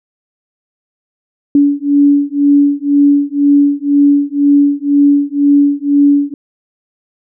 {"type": "beating tone pair", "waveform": "sine", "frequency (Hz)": [284.6, 286.6], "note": ["C#4", "D4"], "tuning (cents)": [46, -42], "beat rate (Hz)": 2, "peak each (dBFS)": -10, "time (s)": [1.55, 6.34], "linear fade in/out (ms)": 2, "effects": []}